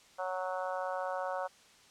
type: harmonic tone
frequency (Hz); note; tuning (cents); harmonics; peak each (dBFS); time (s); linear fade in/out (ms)
185; F#3; 0; 3 / 4 / 5 / 6 / 7 / 8; -37 / -39 / -41 / -43 / -44 / -45; 0.18-1.48; 20
effects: white hiss -60 dBFS RMS until 1.9 s + low-pass 7000 Hz 12 dB/octave